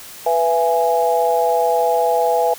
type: chord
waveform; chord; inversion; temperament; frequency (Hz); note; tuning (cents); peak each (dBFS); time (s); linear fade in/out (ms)
sine; E major; second; equal with one note detuned; 493.9 / 671.2 / 830.6; B4 / E5 / G#5; 0 / +31 / 0; -18; 0.26-2.54; 5
effects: white hiss -37 dBFS RMS until 2.58 s